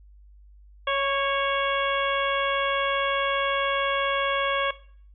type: harmonic tone with a mistuned harmonic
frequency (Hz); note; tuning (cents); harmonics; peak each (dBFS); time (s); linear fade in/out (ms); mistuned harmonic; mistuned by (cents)
554.4; C#5; 0; 1 / 2 / 3 / 4 / 5 / 6; -27 / -26 / -31 / -32 / -33 / -32; 0.87-4.71; 5; 3; -23
effects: noise-tail reverb RT60 0.5 s tail -17 dB re dry + added 50 Hz sine -48 dBFS peak until 5.14 s